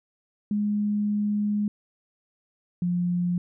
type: tone pair in turn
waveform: sine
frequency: 207.7 / 176.48 Hz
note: G#3 / F3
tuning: 0 / +18 cents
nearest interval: minor third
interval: 282 cents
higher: first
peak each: -22 dBFS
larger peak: neither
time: 0.51-1.68 / 2.82-3.38 s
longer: first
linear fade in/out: 2 ms
effects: none